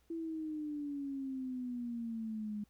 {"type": "exponential sweep", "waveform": "sine", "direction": "down", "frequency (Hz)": [333.6, 206.5], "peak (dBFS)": -37, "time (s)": [0.1, 2.64], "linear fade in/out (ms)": 5, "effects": ["added 60 Hz sine -70 dBFS peak until 2.69 s", "pink hiss -74 dBFS RMS until 2.69 s"]}